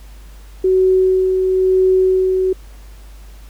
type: tone with tremolo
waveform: sine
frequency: 374.4 Hz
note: F#4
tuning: 20 cents sharp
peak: -9 dBFS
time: 0.64-2.53 s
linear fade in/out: 5 ms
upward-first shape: sine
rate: 1 Hz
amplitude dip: 35%
effects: added 50 Hz sine -35 dBFS peak until 3.49 s + pink hiss -48 dBFS RMS until 3.49 s